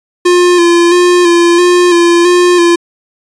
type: tone with vibrato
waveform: square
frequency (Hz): 349.2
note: F4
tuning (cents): 0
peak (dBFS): -5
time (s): 0.25-2.76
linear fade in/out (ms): 10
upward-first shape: square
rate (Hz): 1.5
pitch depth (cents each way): 29
effects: resampled to 22050 Hz